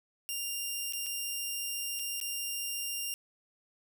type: tone with dropouts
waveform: 10% pulse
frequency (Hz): 2794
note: F7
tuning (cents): 0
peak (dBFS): -25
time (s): 0.29-3.14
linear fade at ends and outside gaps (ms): 0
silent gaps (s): 0.924-0.934 / 1.062-1.066 / 1.991-1.995 / 2.201-2.213
effects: none